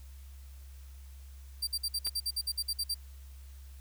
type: tone bursts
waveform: sawtooth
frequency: 4699 Hz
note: D8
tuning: in tune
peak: -27 dBFS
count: 13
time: 1.62-2.945 s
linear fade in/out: 10 ms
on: 53 ms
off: 53 ms
type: clicks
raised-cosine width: 0.2 ms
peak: -27 dBFS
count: 2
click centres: 2.067 / 2.073 s
effects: added 67 Hz sine -46 dBFS peak until 3.8 s + white hiss -62 dBFS RMS until 3.8 s